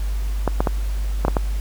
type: clicks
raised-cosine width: 1 ms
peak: -4 dBFS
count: 6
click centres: 0.477 / 0.605 / 0.672 / 1.25 / 1.282 / 1.368 s
effects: added 50 Hz sine -20 dBFS peak until 1.6 s + pink hiss -41 dBFS RMS until 1.6 s